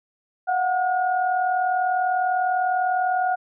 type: tone cluster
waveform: sine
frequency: 698 / 738 / 1438 Hz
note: F5 / F#5 / F#6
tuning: -1 / -5 / -50 cents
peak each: -29 / -20 / -28 dBFS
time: 0.47-3.36 s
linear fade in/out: 20 ms
effects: none